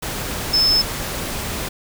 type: tone in noise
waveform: sine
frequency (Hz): 5240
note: E8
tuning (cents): -11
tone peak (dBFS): -13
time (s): 0.53-0.82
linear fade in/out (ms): 10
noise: pink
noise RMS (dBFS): -26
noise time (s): 0.02-1.69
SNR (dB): +10
effects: none